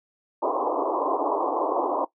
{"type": "band-pass noise", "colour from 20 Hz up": "white", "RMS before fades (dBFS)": -25, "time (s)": [0.42, 2.05], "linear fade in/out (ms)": 10, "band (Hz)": [280, 1100], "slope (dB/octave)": 96, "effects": ["noise-tail reverb RT60 0.1 s tail -17 dB re dry"]}